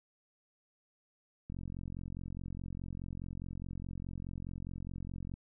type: click train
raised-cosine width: 5 ms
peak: -30 dBFS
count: 173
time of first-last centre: 1.5-5.339 s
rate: 44.8 Hz
effects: none